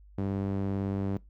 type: tone with band-pass filter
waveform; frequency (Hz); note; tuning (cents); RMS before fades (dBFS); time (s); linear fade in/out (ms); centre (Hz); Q
sawtooth; 98; G2; 0; -31; 0.18-1.17; 0; 250; 0.85
effects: noise-tail reverb RT60 0.2 s tail -22 dB re dry + added 50 Hz sine -51 dBFS peak until 1.29 s